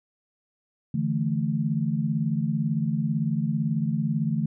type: chord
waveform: sine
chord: D suspended second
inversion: none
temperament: equal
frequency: 146.83 / 164.81 / 220 Hz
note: D3 / E3 / A3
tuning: 0 / 0 / 0 cents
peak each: -27 dBFS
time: 0.94-4.46 s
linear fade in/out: 5 ms
effects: none